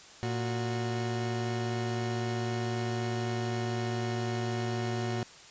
30% pulse tone pair together, 115.5 / 366.4 Hz, A#2 / F#4, -16 / -17 cents, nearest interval octave + minor sixth, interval 1999 cents, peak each -29 / -32 dBFS, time 0.23-5.23 s, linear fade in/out 0 ms, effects white hiss -51 dBFS RMS until 5.5 s + resampled to 16000 Hz

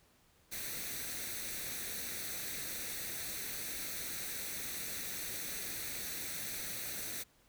white noise with comb filter, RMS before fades -41 dBFS, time 0.51-7.24 s, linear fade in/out 20 ms, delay 0.49 ms, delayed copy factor +0.6, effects pink hiss -68 dBFS RMS until 7.48 s

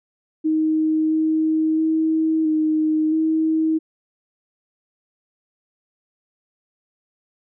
sine tone with pitch steps, 313.7 / 315.5 / 318.4 / 311.3 / 317.8 Hz, D#4 / D#4 / D#4 / D#4 / D#4, +14 / +24 / +40 / +1 / +37 cents, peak -16 dBFS, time 0.44-3.79 s, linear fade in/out 20 ms, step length 670 ms, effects none

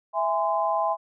sine chord, E augmented, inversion none, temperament just, 659.3 / 824.1 / 1030.1 Hz, E5 / G#5 / B#5, 0 / -14 / -27 cents, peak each -26 dBFS, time 0.13-0.97 s, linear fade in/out 50 ms, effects none

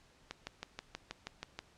click train, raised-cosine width 0.2 ms, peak -23 dBFS, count 9, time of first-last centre 0.31-1.59 s, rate 6.25 Hz, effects pink hiss -65 dBFS RMS until 1.77 s + low-pass 7000 Hz 12 dB/octave

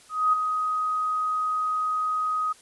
sine tone with ADSR envelope, 1255 Hz, D#6, 15 cents sharp, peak -16 dBFS, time 0.09-2.53 s, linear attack 240 ms, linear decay 9 ms, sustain -7 dB, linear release 13 ms, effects white hiss -53 dBFS RMS until 2.61 s + resampled to 24000 Hz

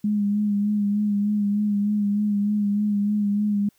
sine tone with vibrato, 206.1 Hz, G#3, 13 cents flat, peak -19 dBFS, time 0.04-3.69 s, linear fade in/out 5 ms, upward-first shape sine, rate 3.3 Hz, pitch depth 33 cents each way, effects white hiss -64 dBFS RMS until 3.78 s

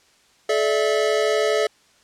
square chord, A suspended fourth, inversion none, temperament equal with one note detuned, 430.2 / 587.3 / 659.3 Hz, A4 / D5 / E5, -39 / 0 / 0 cents, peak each -21 / -24 / -25 dBFS, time 0.49-1.67 s, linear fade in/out 5 ms, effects white hiss -57 dBFS RMS until 2.03 s + low-pass 7000 Hz 12 dB/octave

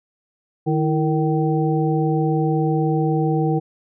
harmonic tone with a mistuned harmonic, 154.4 Hz, D#3, 13 cents flat, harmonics 1 / 2 / 3 / 5, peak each -19 / -22 / -24 / -26 dBFS, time 0.66-3.6 s, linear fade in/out 20 ms, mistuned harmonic 2, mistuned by +99 cents, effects none

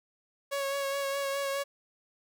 sawtooth tone with vibrato, 554.4 Hz, C#5, in tune, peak -26 dBFS, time 0.51-1.64 s, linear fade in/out 20 ms, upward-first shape sine, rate 4.8 Hz, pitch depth 21 cents each way, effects none

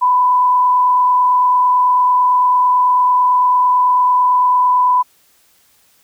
sine tone with frequency modulation, 997 Hz, B5, 16 cents sharp, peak -9 dBFS, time 0.01-5.03 s, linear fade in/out 20 ms, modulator 29 Hz, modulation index 0.37, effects white hiss -54 dBFS RMS until 6.03 s

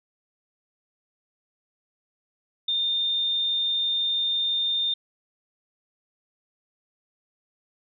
sine tone, 3623 Hz, A7, 50 cents sharp, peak -22 dBFS, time 2.68-4.94 s, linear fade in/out 5 ms, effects none

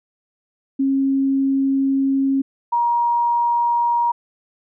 sine tone pair in turn, 271.2 / 947.7 Hz, C#4 / A#5, -38 / +28 cents, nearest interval octave + minor seventh, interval 2166 cents, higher second, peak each -15 dBFS, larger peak neither, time 0.79-2.42 / 2.72-4.12 s, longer first, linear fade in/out 10 ms, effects none

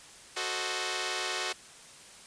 5% pulse chord, F# diminished seventh, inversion none, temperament equal, 370 / 440 / 523.3 / 622.3 Hz, F#4 / A4 / C5 / Eb5, 0 / 0 / 0 / 0 cents, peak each -23 / -26 / -27 / -27 dBFS, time 0.36-1.53 s, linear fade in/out 10 ms, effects white hiss -51 dBFS RMS until 2.26 s + resampled to 22050 Hz

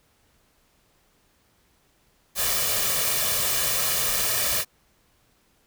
white noise with comb filter, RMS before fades -24 dBFS, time 2.35-4.65 s, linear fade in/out 50 ms, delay 1.7 ms, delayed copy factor +0.6, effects pink hiss -64 dBFS RMS until 5.66 s

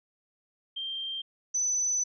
sine tone pair in turn, 3168 / 6008 Hz, G7 / F#8, +18 / +26 cents, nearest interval major seventh, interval 1108 cents, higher second, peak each -32 / -25 dBFS, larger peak second, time 0.76-1.22 / 1.54-2.04 s, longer second, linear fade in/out 10 ms, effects none

